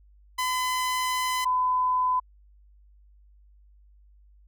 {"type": "tone pair in turn", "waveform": ["sawtooth", "sine"], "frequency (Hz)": [1013, 1008.5], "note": ["B5", "B5"], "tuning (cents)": [44, 36], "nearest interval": "unison", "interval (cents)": 8, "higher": "first", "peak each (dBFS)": -21, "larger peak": "neither", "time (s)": [[0.38, 1.45], [1.45, 2.2]], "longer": "first", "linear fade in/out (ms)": 10, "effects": ["added 50 Hz sine -53 dBFS peak until 4.47 s"]}